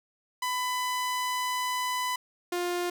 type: tone pair in turn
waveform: sawtooth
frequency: 1000 / 352.8 Hz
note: B5 / F4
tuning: +21 / +18 cents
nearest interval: octave + tritone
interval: 1803 cents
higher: first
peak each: -24 dBFS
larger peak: neither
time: 0.42-2.16 / 2.52-2.9 s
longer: first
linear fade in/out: 5 ms
effects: none